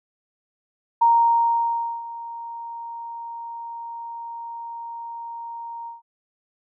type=tone with ADSR envelope; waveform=sine; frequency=931 Hz; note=A#5; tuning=2 cents flat; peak=-12 dBFS; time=1.01-6.02 s; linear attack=11 ms; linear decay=1000 ms; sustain=-19 dB; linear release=150 ms; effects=none